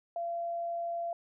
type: tone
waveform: sine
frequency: 683 Hz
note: F5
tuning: 39 cents flat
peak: -32 dBFS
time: 0.16-1.13 s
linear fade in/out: 2 ms
effects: none